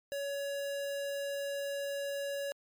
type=tone; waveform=square; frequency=562 Hz; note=C#5; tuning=24 cents sharp; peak=-35 dBFS; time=0.12-2.52 s; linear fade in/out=0 ms; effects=MP3 96 kbps